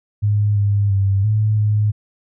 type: tone with pitch steps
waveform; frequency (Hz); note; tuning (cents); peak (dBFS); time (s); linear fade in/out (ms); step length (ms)
sine; 103.9 / 101.6 / 98.1 / 107.2 / 105.6; G#2 / G#2 / G2 / A2 / G#2; +1 / -38 / +2 / -45 / +29; -13; 0.22-1.92; 20; 340
effects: none